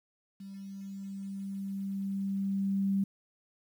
sine tone with level ramp, 196 Hz, G3, in tune, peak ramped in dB -42 to -25 dBFS, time 0.4-3.04 s, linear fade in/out 5 ms, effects 10-bit

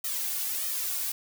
blue noise with flanger, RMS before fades -31 dBFS, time 0.04-1.12 s, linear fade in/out 5 ms, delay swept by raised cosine 1.6 to 2.8 ms, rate 1.6 Hz, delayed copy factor +0.9, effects none

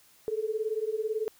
sine beating tone pair, 426.8 / 444.8 Hz, G#4 / A4, +47 / +19 cents, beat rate 18 Hz, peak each -31 dBFS, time 0.28-1.28 s, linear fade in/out 0 ms, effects white hiss -60 dBFS RMS until 1.39 s

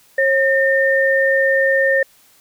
sine tone pair together, 540.2 / 1817 Hz, C#5 / A#6, -45 / -45 cents, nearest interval octave + major sixth, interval 2100 cents, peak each -15 dBFS, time 0.18-2.03 s, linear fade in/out 5 ms, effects white hiss -52 dBFS RMS until 2.4 s

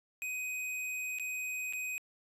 square tone with dropouts, 2508 Hz, D#7, 13 cents sharp, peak -36 dBFS, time 0.22-1.98 s, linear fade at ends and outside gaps 0 ms, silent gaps 1.186-1.197 / 1.726-1.734 s, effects resampled to 32000 Hz + 13-bit

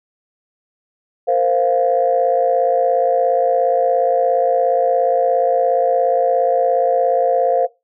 sine chord, Bb suspended second, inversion none, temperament equal, 466.2 / 523.3 / 698.5 Hz, Bb4 / C5 / F5, 0 / 0 / 0 cents, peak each -19 / -16 / -16 dBFS, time 1.27-7.67 s, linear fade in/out 20 ms, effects noise-tail reverb RT60 0.2 s tail -18 dB re dry + tanh soft clip ceiling -4 dBFS

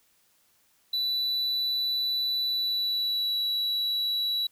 triangle tone with pitch glide, 3968 to 3922 Hz, B7 to B7, +7 to -13 cents, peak -24 dBFS, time 0.93-4.47 s, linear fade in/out 5 ms, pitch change -20 cents, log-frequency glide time 2.44-3.4 s, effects white hiss -66 dBFS RMS until 4.51 s

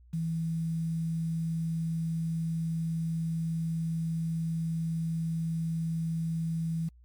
sine tone with quantisation, 163.5 Hz, E3, 14 cents flat, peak -28 dBFS, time 0.13-6.89 s, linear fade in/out 10 ms, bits 9, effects added 60 Hz sine -53 dBFS peak until 7.04 s + MP3 96 kbps

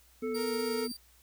sine tone with vibrato, 246.9 Hz, B3, in tune, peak -36 dBFS, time 0.22-0.92 s, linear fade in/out 5 ms, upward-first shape triangle, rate 5.4 Hz, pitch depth 39 cents each way
harmonic tone, 440 Hz, A4, in tune, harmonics 1 / 3 / 5, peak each -32 / -46 / -48 dBFS, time 0.22-0.88 s, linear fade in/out 20 ms
sawtooth tone with tremolo, 4677 Hz, D8, 8 cents flat, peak -35 dBFS, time 0.34-0.97 s, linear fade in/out 10 ms, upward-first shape triangle, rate 16 Hz, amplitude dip 55%
sawtooth tone, 466.2 Hz, A#4, in tune, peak -33 dBFS, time 0.34-0.88 s, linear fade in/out 50 ms
effects added 60 Hz sine -63 dBFS peak until 1.22 s + white hiss -63 dBFS RMS until 1.22 s

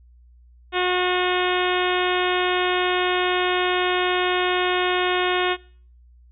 harmonic tone, 362.4 Hz, F#4, 36 cents flat, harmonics 1 / 2 / 3 / 4 / 5 / 6 / 7 / 8 / 9 / 10, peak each -23 / -26 / -28 / -29 / -30 / -31 / -31 / -32 / -33 / -33 dBFS, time 0.72-5.57 s, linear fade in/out 50 ms, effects noise-tail reverb RT60 0.5 s tail -23 dB re dry + added 60 Hz sine -48 dBFS peak until 6.31 s

